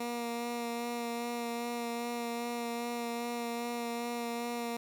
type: tone with vibrato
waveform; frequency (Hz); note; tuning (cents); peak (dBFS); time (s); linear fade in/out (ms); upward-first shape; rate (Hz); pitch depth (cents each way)
15% pulse; 236.7; A#3; +27; -28; 0-4.77; 5; sine; 2.5; 15
effects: 11-bit